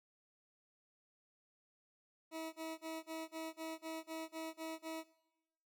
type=tone bursts; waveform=20% pulse; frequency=321.8 Hz; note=E4; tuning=42 cents flat; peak=-37 dBFS; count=11; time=2.31-5.04 s; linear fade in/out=50 ms; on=220 ms; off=31 ms; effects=noise-tail reverb RT60 0.9 s tail -19 dB re dry